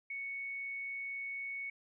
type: tone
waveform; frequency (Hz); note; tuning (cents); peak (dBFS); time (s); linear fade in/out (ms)
sine; 2219; C#7; +1; -38; 0.1-1.7; 5
effects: none